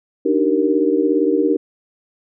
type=chord; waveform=sine; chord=Eb major seventh; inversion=third; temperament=equal with one note detuned; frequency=293.7 / 311.1 / 384.6 / 466.2 Hz; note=D4 / Eb4 / G4 / Bb4; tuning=0 / 0 / -33 / 0 cents; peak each=-19 dBFS; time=0.25-1.57 s; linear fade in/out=10 ms; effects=none